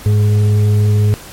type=tone with frequency modulation; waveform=sine; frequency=104.3 Hz; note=G#2; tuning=8 cents sharp; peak=-8 dBFS; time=0.06-1.14 s; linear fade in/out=0 ms; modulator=315 Hz; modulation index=0.32; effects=pink hiss -34 dBFS RMS until 1.32 s + MP3 64 kbps